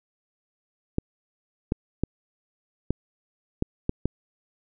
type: clicks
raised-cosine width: 3 ms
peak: -10 dBFS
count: 7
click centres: 0.984 / 1.721 / 2.036 / 2.906 / 3.624 / 3.894 / 4.056 s
effects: none